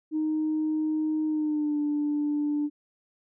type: tone with pitch glide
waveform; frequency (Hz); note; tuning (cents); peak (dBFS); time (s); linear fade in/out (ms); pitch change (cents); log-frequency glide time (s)
sine; 310.2 to 294.8; D#4 to D4; -5 to +7; -23; 0.11-2.7; 50; -88; 1.26-1.79
effects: tanh soft clip ceiling -20 dBFS